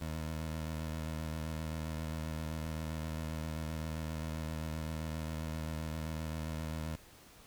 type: tone with vibrato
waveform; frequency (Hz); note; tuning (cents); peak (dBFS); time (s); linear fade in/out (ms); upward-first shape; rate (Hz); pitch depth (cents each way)
20% pulse; 79.1; D#2; +29; -32; 0.01-6.96; 5; square; 7.6; 26
effects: pink hiss -58 dBFS RMS until 7.46 s